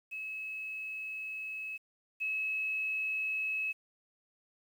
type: tone pair in turn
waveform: sine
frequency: 2580 / 2580 Hz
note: E7 / E7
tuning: -38 / -38 cents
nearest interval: unison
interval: 0 cents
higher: neither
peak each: -37 / -31 dBFS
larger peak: second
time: 0.11-1.78 / 2.2-3.73 s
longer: first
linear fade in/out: 20 ms
effects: 10-bit